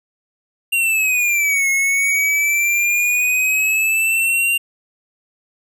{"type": "exponential two-way sweep", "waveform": "square", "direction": "down then up", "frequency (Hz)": [2782, 2167, 2782], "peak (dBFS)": -15, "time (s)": [0.72, 4.58], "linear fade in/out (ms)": 10, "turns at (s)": 1.69, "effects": []}